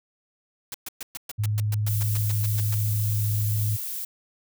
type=noise bursts; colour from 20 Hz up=white; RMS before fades=-34 dBFS; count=15; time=0.72-2.745 s; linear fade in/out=2 ms; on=23 ms; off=120 ms
type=tone with vibrato; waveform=sine; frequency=105.7 Hz; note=G#2; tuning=31 cents sharp; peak=-22 dBFS; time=1.38-3.77 s; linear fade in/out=20 ms; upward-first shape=square; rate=20 Hz; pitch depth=28 cents each way
type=noise; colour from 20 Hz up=violet; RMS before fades=-32 dBFS; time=1.87-4.05 s; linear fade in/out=5 ms
effects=none